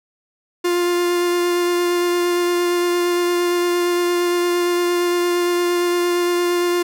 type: tone with vibrato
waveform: 45% pulse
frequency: 351 Hz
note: F4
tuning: 9 cents sharp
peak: -16 dBFS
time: 0.64-6.83 s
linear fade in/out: 10 ms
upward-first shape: sine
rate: 8.7 Hz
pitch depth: 9 cents each way
effects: none